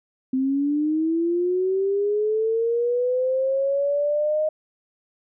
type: linear sweep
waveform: sine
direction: up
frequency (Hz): 257.9 to 622.3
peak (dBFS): -19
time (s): 0.33-4.49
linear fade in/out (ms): 5
effects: none